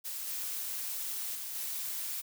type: noise with level steps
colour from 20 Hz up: blue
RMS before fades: -39 / -37 / -40 / -37 dBFS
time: 0.04-2.22 s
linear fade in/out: 20 ms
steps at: 0.27 / 1.35 / 1.55 s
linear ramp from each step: 2 ms
effects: none